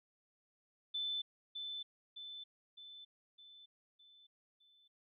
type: tone with echo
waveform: sine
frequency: 3520 Hz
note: A7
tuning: in tune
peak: -36 dBFS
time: 0.94-1.22 s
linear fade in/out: 10 ms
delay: 610 ms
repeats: 6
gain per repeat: -5 dB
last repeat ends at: 4.88 s
effects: none